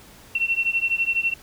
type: beating tone pair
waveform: sine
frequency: 2708 / 2720 Hz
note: E7 / F7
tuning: +46 / -46 cents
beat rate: 12 Hz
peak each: -23 / -23 dBFS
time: 0.35-1.34 s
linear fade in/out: 5 ms
effects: pink hiss -48 dBFS RMS until 1.42 s